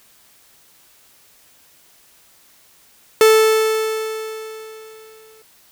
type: tone with exponential decay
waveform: 45% pulse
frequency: 438.8 Hz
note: A4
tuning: 5 cents flat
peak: -7 dBFS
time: 3.21-5.42 s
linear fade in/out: 1 ms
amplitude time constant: 480 ms
effects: white hiss -52 dBFS RMS until 5.71 s